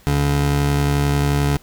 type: tone pair together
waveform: 25% pulse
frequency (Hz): 71.3 / 142.6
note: C#2 / C#3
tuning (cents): +49 / +49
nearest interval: octave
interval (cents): 1200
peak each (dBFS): -16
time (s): 0.07-1.57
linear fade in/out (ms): 0
effects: pink hiss -50 dBFS RMS until 1.62 s